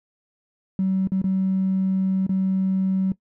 triangle tone with dropouts, 190 Hz, F#3, 46 cents sharp, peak -15 dBFS, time 0.79-3.12 s, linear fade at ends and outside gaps 2 ms, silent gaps 1.073-1.119 / 1.217-1.241 / 2.266-2.293 s, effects noise-tail reverb RT60 0.1 s tail -22 dB re dry + tanh soft clip ceiling -16 dBFS

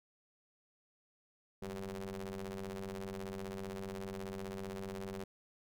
sawtooth ring-modulated tone, 95 Hz, F#2, 46 cents sharp, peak -34 dBFS, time 1.62-5.24 s, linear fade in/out 5 ms, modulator 293 Hz, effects none

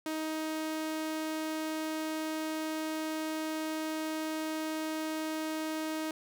sawtooth tone, 314.1 Hz, D#4, 16 cents sharp, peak -29 dBFS, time 0.06-6.11 s, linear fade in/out 2 ms, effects none

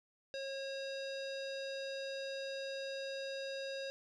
square tone with low-pass filter, 543 Hz, C#5, 36 cents flat, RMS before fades -42 dBFS, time 0.34-3.9 s, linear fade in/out 0 ms, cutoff 4600 Hz, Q 3, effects none

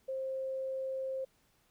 sine tone, 529 Hz, C5, 19 cents sharp, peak -34 dBFS, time 0.08-1.25 s, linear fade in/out 10 ms, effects pink hiss -71 dBFS RMS until 1.7 s

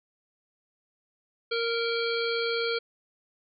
harmonic tone with a mistuned harmonic, 463.9 Hz, A#4, 8 cents flat, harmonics 1 / 3 / 5 / 7 / 9 / 10, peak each -28 / -33 / -35 / -36 / -38 / -38 dBFS, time 1.51-2.79 s, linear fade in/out 10 ms, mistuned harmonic 10, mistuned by -51 cents, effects none

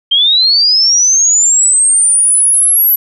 sine linear sweep, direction up, 3136 to 11840 Hz, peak -6 dBFS, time 0.11-2.96 s, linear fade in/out 10 ms, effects none

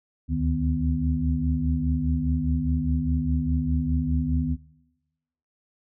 sine tone cluster, 72.3 / 77.2 / 154.7 / 249.9 Hz, D2 / D#2 / D#3 / B3, -27 / -13 / -10 / +21 cents, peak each -27 dBFS, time 0.28-4.57 s, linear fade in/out 50 ms, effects noise-tail reverb RT60 1.0 s tail -21 dB re dry

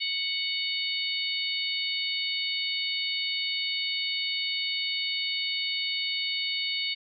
harmonic tone, 740 Hz, F#5, in tune, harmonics 3 / 4 / 5 / 6, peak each -33 / -33 / -33 / -33 dBFS, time 0-6.95 s, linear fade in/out 20 ms, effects none

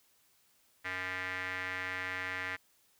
square tone with band-pass filter, 92.5 Hz, F#2, in tune, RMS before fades -38 dBFS, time 0.84-2.57 s, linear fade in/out 20 ms, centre 1900 Hz, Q 4, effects white hiss -69 dBFS RMS until 2.99 s

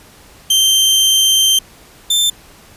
sawtooth tone pair in turn, 3136 / 3559 Hz, G7 / A7, 0 / +19 cents, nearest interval major second, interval 219 cents, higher second, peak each -6 / -8 dBFS, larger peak first, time 0.5-1.59 / 2.1-2.3 s, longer first, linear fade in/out 5 ms, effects pink hiss -43 dBFS RMS until 2.76 s + resampled to 32000 Hz

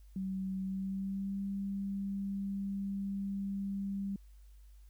sine tone with pitch glide, 190.2 to 197.25 Hz, F#3 to G3, +48 to +11 cents, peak -34 dBFS, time 0.16-4.16 s, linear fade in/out 2 ms, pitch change +63 cents, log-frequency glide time 0.62-1.41 s, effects added 50 Hz sine -53 dBFS peak until 4.89 s + white hiss -73 dBFS RMS until 4.89 s

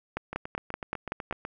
two click trains, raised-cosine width 0.5 ms, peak -15 / -20 dBFS, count 7 / 10, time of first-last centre 0.17-1.311 / 0.33-1.451 s, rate 5.26 / 8.03 Hz, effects none

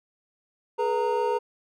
triangle tone cluster, 420.5 / 486.9 / 924 Hz, G#4 / B4 / A#5, +22 / -25 / -16 cents, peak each -25 dBFS, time 0.78-1.39 s, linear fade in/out 20 ms, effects none

